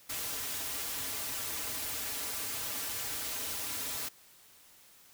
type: noise with comb filter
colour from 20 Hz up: white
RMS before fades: -37 dBFS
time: 0.09-4.09 s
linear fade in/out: 10 ms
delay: 5.5 ms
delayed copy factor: -0.8
effects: white hiss -59 dBFS RMS until 5.13 s